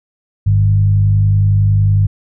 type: tone with frequency modulation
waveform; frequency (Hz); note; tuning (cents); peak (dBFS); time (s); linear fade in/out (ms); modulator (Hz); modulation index
sine; 101.1; G#2; -46; -8; 0.46-2.07; 10; 50.9; 0.56
effects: none